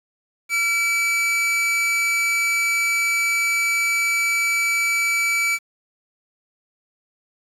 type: tone pair together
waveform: 45% pulse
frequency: 1371 / 2304 Hz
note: F6 / D7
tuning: -32 / -34 cents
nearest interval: major sixth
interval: 898 cents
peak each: -30 / -18 dBFS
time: 0.49-5.59 s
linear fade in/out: 50 ms
effects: low-pass 11000 Hz 12 dB/octave + 8-bit